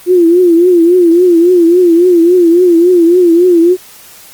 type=tone with vibrato; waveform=sine; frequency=348 Hz; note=F4; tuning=6 cents flat; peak=-3 dBFS; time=0.06-3.77 s; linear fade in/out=50 ms; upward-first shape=triangle; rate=3.6 Hz; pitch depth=110 cents each way; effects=white hiss -36 dBFS RMS until 4.33 s + Opus 32 kbps